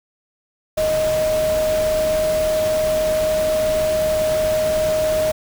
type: tone in noise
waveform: sine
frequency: 623 Hz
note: D#5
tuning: 2 cents sharp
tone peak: -16 dBFS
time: 0.77-5.32 s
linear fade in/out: 10 ms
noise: pink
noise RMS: -28 dBFS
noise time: 0.77-5.32 s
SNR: +9 dB
effects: none